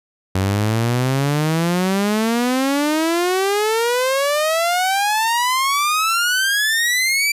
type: exponential sweep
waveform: sawtooth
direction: up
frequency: 92.9 to 2349 Hz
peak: -12 dBFS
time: 0.35-7.32 s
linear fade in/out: 5 ms
effects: resampled to 32000 Hz